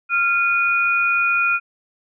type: tone pair together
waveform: sine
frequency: 1388 / 2459 Hz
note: F6 / D#7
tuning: -11 / -21 cents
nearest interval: minor seventh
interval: 990 cents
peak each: -18 dBFS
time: 0.09-1.6 s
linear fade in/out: 50 ms
effects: none